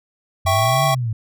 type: linear two-way sweep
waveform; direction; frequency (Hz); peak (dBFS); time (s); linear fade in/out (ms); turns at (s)
sine; up then down; 87.2 to 145.3 to 106.5; -19; 0.45-1.13; 5; 0.85
type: chord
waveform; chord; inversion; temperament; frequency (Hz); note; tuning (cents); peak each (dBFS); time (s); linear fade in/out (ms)
square; C# diminished; first; equal; 659.3 / 784 / 1108.7; E5 / G5 / C#6; 0 / 0 / 0; -21; 0.46-0.95; 10
effects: none